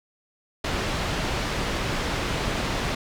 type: low-pass noise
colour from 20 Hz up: pink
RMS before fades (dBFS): -27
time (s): 0.64-2.95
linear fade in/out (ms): 5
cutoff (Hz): 4700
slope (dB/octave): 12
effects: none